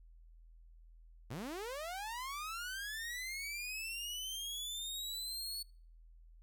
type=linear sweep; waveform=sawtooth; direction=up; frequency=99.6 to 4435 Hz; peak=-37 dBFS; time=1.3-5.63 s; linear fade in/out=10 ms; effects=noise-tail reverb RT60 0.5 s tail -26 dB re dry + added 41 Hz sine -56 dBFS peak until 6.42 s